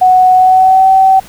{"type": "tone with pitch glide", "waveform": "sine", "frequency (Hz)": [740, 765.2], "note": ["F#5", "G5"], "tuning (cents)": [0, -42], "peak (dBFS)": -3, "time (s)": [0.01, 1.2], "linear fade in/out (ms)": 10, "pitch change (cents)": 58, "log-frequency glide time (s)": [0.35, 0.89], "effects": ["pink hiss -36 dBFS RMS until 1.28 s"]}